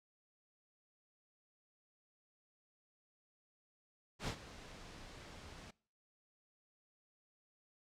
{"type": "noise with ADSR envelope", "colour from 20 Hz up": "pink", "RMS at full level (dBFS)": -38, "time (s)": [4.19, 5.71], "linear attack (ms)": 86, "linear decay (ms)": 77, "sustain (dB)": -15, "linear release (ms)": 9, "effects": ["noise-tail reverb RT60 0.5 s tail -24 dB re dry", "low-pass 6000 Hz 12 dB/octave"]}